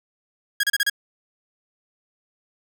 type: tone bursts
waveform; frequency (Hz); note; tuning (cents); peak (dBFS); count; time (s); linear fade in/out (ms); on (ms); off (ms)
sawtooth; 1644; G#6; -18; -14; 5; 0.6-0.898; 5; 34; 32
effects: none